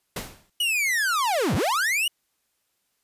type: noise with exponential decay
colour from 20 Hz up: pink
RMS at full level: -28 dBFS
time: 0.16-0.5 s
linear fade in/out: 5 ms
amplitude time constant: 73 ms
type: linear two-way sweep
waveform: 45% pulse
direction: down then up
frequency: 2960 to 73.42 to 2960 Hz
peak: -21 dBFS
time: 0.6-2.08 s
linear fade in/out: 5 ms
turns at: 1.55 s
effects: white hiss -73 dBFS RMS until 3.03 s + resampled to 32000 Hz